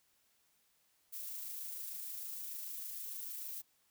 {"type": "noise with amplitude modulation", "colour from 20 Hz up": "violet", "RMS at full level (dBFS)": -43, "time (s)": [1.12, 3.62], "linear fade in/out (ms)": 20, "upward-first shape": "sine", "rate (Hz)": 26.6, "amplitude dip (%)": 25, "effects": ["white hiss -74 dBFS RMS until 3.9 s"]}